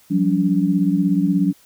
sine tone cluster, 176 / 192.6 / 285.3 Hz, F3 / G3 / C#4, +14 / -30 / +50 cents, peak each -19 dBFS, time 0.1-1.53 s, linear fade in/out 20 ms, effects white hiss -53 dBFS RMS until 1.65 s

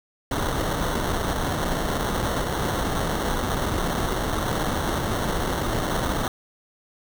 pink noise with sample-and-hold, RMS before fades -25 dBFS, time 0.31-6.28 s, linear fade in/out 2 ms, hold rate 2450 Hz, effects none

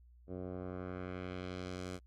10% pulse tone with low-pass filter sweep, 91.4 Hz, F#2, 21 cents flat, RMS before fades -43 dBFS, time 0.27-2 s, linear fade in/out 50 ms, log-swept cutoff 510 to 9200 Hz, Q 1.1, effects added 60 Hz sine -58 dBFS peak until 2.06 s

